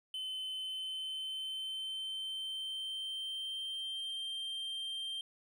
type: tone with pitch glide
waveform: triangle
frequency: 3054 to 3160 Hz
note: G7 to G7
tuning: -46 to +13 cents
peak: -36 dBFS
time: 0.14-5.21 s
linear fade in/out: 2 ms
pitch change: +59 cents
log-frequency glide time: 0.53-4.24 s
effects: none